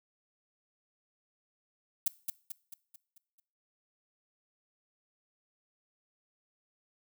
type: noise with echo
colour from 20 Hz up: violet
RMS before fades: -27 dBFS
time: 2.06-2.08 s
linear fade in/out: 5 ms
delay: 220 ms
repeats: 6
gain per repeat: -6 dB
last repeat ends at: 3.4 s
effects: noise-tail reverb RT60 0.5 s tail -21 dB re dry